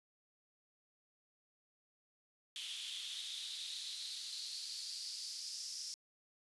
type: noise with high-pass filter sweep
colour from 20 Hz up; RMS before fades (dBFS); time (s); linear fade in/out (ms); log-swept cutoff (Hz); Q
pink; -45; 2.56-5.94; 0; 3200 to 5300; 5.6
effects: resampled to 24000 Hz